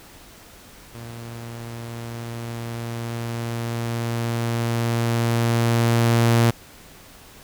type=tone with level ramp; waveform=sawtooth; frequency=116.7 Hz; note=A#2; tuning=2 cents sharp; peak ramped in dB=-31 to -10 dBFS; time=0.94-6.51 s; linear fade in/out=10 ms; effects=pink hiss -46 dBFS RMS until 7.43 s